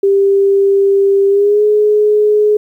sine tone with pitch glide, 395.1 to 421 Hz, G4 to G#4, +14 to +24 cents, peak -7 dBFS, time 0.03-2.57 s, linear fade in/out 5 ms, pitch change +110 cents, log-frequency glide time 1.28-1.63 s, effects 8-bit

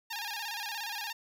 10% pulse tone with vibrato, 866 Hz, A5, 28 cents flat, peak -27 dBFS, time 0.1-1.13 s, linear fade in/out 10 ms, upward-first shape square, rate 17 Hz, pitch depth 91 cents each way, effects none

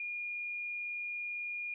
sine tone, 2426 Hz, D#7, 44 cents flat, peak -36 dBFS, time 0-1.74 s, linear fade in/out 2 ms, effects none

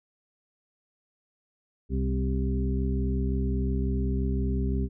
harmonic tone with a mistuned harmonic, 65.7 Hz, C2, 8 cents sharp, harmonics 1 / 2 / 3 / 4 / 6, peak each -26 / -33 / -32 / -34 / -36 dBFS, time 1.89-4.89 s, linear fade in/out 50 ms, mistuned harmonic 2, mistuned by -28 cents, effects none

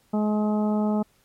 harmonic tone, 211.5 Hz, G#3, 32 cents sharp, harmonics 1 / 2 / 3 / 4 / 5 / 6, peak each -21 / -31 / -31 / -33 / -43 / -40 dBFS, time 0.13-1.03 s, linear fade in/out 10 ms, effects pink hiss -63 dBFS RMS until 1.24 s + MP3 64 kbps

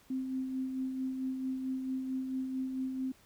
sine tone with tremolo, 261.3 Hz, C4, 2 cents flat, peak -31 dBFS, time 0.1-3.12 s, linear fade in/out 5 ms, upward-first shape sine, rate 4.5 Hz, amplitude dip 40%, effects pink hiss -63 dBFS RMS until 3.25 s

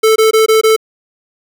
square tone bursts, 440 Hz, A4, in tune, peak -7 dBFS, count 5, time 0.03-0.764 s, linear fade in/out 10 ms, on 130 ms, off 21 ms, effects none

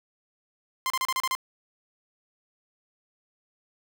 sawtooth tone bursts, 1045 Hz, C6, 2 cents flat, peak -21 dBFS, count 7, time 0.86-1.351 s, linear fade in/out 0 ms, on 41 ms, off 34 ms, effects none

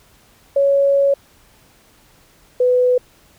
sine tone pair in turn, 557 / 498.7 Hz, C#5 / B4, +8 / +17 cents, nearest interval major second, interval 191 cents, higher first, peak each -11 dBFS, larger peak neither, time 0.56-1.14 / 2.6-2.98 s, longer first, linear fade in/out 5 ms, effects pink hiss -52 dBFS RMS until 3.38 s

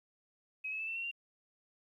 sine tone with pitch steps, 2543 / 2587 / 2633 / 2679 / 2726 / 2773 Hz, D#7 / E7 / E7 / E7 / F7 / F7, +37 / -33 / -3 / +27 / -43 / -13 cents, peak -36 dBFS, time 0.64-1.114 s, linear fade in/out 10 ms, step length 79 ms, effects 12-bit

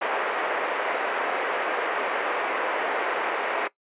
pink band-pass noise, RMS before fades -27 dBFS, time 0.01-3.68 s, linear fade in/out 10 ms, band 430 to 2300 Hz, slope 24 dB/octave, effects noise-tail reverb RT60 0.1 s tail -19 dB re dry + resampled to 8000 Hz

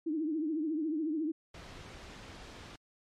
sine tone with vibrato, 311.8 Hz, D#4, 4 cents sharp, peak -30 dBFS, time 0.06-1.32 s, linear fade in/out 10 ms, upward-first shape triangle, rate 14 Hz, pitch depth 130 cents each way
pink noise, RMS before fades -48 dBFS, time 1.54-2.76 s, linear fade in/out 5 ms
effects low-pass 5000 Hz 12 dB/octave + MP3 64 kbps

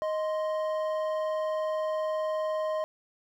triangle tone pair together, 624 / 1046.5 Hz, D#5 / C6, +5 / 0 cents, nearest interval major sixth, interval 895 cents, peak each -26 / -34 dBFS, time 0.02-2.84 s, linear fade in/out 0 ms, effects none

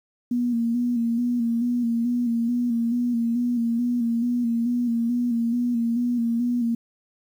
sine tone with vibrato, 237.4 Hz, A#3, 32 cents sharp, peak -20 dBFS, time 0.31-6.75 s, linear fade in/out 5 ms, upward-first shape square, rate 2.3 Hz, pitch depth 39 cents each way, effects 9-bit

